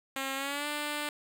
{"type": "tone with pitch glide", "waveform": "5% pulse", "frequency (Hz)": [269.5, 295.6], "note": ["C#4", "D4"], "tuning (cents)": [-49, 11], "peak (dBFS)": -21, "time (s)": [0.16, 1.09], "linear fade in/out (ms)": 2, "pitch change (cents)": 160, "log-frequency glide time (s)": [0.35, 0.67], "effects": []}